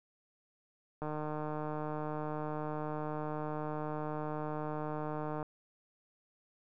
click train, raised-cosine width 1 ms, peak -25 dBFS, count 671, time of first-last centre 1.02-5.428 s, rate 152 Hz, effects none

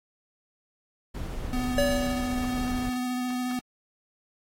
brown noise, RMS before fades -33 dBFS, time 1.14-2.9 s, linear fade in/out 10 ms
square tone with vibrato, 250 Hz, B3, 21 cents sharp, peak -28 dBFS, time 1.53-3.59 s, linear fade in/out 0 ms, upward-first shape square, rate 14 Hz, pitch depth 10 cents each way
square tone with exponential decay, 572 Hz, D5, 46 cents flat, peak -21 dBFS, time 1.78-2.75 s, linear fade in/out 2 ms, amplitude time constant 210 ms
effects AAC 48 kbps

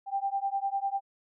sine beating tone pair, 784 / 794 Hz, G5 / G5, 0 / +22 cents, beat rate 10 Hz, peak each -31 dBFS, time 0.06-1.01 s, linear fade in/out 50 ms, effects none

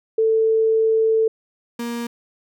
sine / 35% pulse tone pair in turn, 444.1 / 235.9 Hz, A4 / A#3, +16 / +21 cents, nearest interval major seventh, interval 1095 cents, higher first, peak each -14 / -23 dBFS, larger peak first, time 0.18-1.28 / 1.79-2.07 s, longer first, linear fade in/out 5 ms, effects none

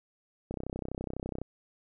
click train, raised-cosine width 2 ms, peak -22 dBFS, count 30, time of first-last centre 0.51-1.416 s, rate 32 Hz, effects none

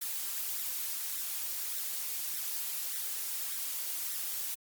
blue noise with flanger, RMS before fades -36 dBFS, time 0.01-4.55 s, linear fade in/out 10 ms, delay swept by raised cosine 0.52 to 5.12 ms, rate 1.7 Hz, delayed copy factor +0.5, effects Opus 48 kbps

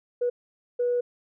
sine tone bursts at uneven times, 487.2 Hz, B4, 24 cents flat, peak -21 dBFS, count 2, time 0.21-0.3 / 0.79-1.01 s, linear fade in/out 10 ms, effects tanh soft clip ceiling -17 dBFS

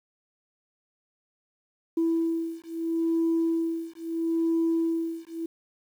sine beating tone pair, 329.6 / 330.36 Hz, E4 / E4, 0 / +4 cents, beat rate 0.76 Hz, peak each -26 / -26 dBFS, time 1.97-5.46 s, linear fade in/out 5 ms, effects tanh soft clip ceiling -18 dBFS + 9-bit

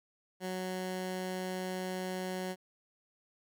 15% pulse tone, 185 Hz, F#3, in tune, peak -29 dBFS, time 0.4-2.56 s, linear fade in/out 50 ms, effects none

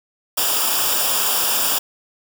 white noise with comb filter, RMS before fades -19 dBFS, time 0.37-1.79 s, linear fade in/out 10 ms, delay 0.48 ms, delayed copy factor -0.75, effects none

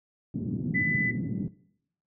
pink band-pass noise, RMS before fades -31 dBFS, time 0.34-1.48 s, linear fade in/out 2 ms, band 130 to 250 Hz, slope 24 dB/octave
sine tone, 2000 Hz, B6, 21 cents sharp, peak -24 dBFS, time 0.74-1.12 s, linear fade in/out 20 ms
effects noise-tail reverb RT60 0.7 s tail -19 dB re dry

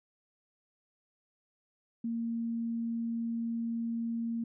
sine tone, 230.9 Hz, A#3, 16 cents flat, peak -31 dBFS, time 2.04-4.44 s, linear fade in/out 5 ms, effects none

